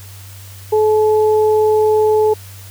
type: tone pair together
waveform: sine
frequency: 430 / 860 Hz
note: A4 / A5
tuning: -40 / -40 cents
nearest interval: octave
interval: 1200 cents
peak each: -10 / -19 dBFS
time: 0.72-2.34 s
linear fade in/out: 10 ms
effects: added 97 Hz sine -34 dBFS peak until 2.7 s + white hiss -40 dBFS RMS until 2.7 s